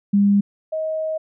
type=tone pair in turn; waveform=sine; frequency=201.5 / 631.3 Hz; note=G3 / D#5; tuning=+48 / +25 cents; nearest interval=octave + minor sixth; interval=1977 cents; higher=second; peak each=-12 / -21 dBFS; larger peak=first; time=0.13-0.41 / 0.72-1.18 s; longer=second; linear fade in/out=10 ms; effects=none